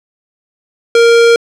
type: tone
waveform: square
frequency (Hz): 466.2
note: A#4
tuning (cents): 0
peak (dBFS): -5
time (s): 0.95-1.36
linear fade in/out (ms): 2
effects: low-pass 6000 Hz 12 dB/octave + 7-bit